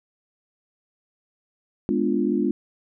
sine chord, G# diminished seventh, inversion none, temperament equal, 207.7 / 246.9 / 293.7 / 349.2 Hz, G#3 / B3 / D4 / F4, 0 / 0 / 0 / 0 cents, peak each -25 dBFS, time 1.89-2.51 s, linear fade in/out 0 ms, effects none

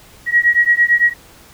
sine beating tone pair, 1902 / 1910.9 Hz, A#6 / A#6, +34 / +42 cents, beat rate 8.9 Hz, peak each -13 dBFS, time 0.26-1.14 s, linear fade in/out 50 ms, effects pink hiss -44 dBFS RMS until 1.53 s

